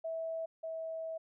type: tone pair in turn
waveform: sine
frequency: 652 / 648.2 Hz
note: E5 / E5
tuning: -19 / -29 cents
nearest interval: unison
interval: 10 cents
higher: first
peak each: -35 / -37 dBFS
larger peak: first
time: 0.04-0.46 / 0.63-1.18 s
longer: second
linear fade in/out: 10 ms
effects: none